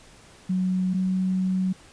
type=tone pair in turn; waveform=sine; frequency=185 / 186.61 Hz; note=F#3 / F#3; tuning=0 / +15 cents; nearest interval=unison; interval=15 cents; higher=second; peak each=-21 dBFS; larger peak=neither; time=0.49-0.94 / 0.94-1.73 s; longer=second; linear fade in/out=10 ms; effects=pink hiss -51 dBFS RMS until 1.92 s + resampled to 22050 Hz